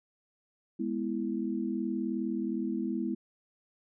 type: chord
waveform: sine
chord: E major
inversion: first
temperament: equal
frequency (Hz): 207.7 / 246.9 / 329.6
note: G#3 / B3 / E4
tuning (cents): 0 / 0 / 0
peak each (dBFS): -34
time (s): 0.79-3.15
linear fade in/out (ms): 10
effects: none